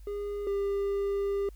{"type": "tone pair in turn", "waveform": "triangle", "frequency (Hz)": [408.6, 399.3], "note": ["G#4", "G4"], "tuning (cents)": [-28, 32], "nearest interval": "unison", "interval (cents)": 40, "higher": "first", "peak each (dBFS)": [-30, -25], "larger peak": "second", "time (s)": [[0.07, 0.47], [0.47, 1.49]], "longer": "second", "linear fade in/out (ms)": 2, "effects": ["added 50 Hz sine -45 dBFS peak until 1.55 s", "white hiss -66 dBFS RMS until 1.55 s"]}